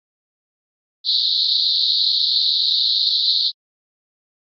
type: band-pass noise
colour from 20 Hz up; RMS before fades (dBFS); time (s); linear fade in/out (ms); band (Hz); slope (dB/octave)
pink; -18; 1.04-3.52; 50; 3700 to 4500; 96
effects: AAC 48 kbps